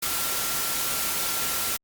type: tone in noise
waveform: sine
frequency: 1366 Hz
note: F6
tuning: 39 cents flat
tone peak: -38 dBFS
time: 0.02-1.77 s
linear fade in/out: 10 ms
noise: white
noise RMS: -27 dBFS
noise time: 0.02-1.77 s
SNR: -14 dB
effects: Opus 48 kbps